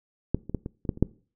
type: clicks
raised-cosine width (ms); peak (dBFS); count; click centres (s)
3; -9 / -23 / -14 / -20 / -26 / -11 / -27 / -6; 8; 0.346 / 0.496 / 0.547 / 0.661 / 0.852 / 0.892 / 0.974 / 1.026
effects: noise-tail reverb RT60 0.4 s tail -22 dB re dry